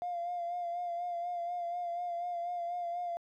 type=tone with vibrato; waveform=triangle; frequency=698.5 Hz; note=F5; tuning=in tune; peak=-30 dBFS; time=0.02-3.17 s; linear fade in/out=0 ms; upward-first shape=sine; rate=4.1 Hz; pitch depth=34 cents each way; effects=tanh soft clip ceiling -31 dBFS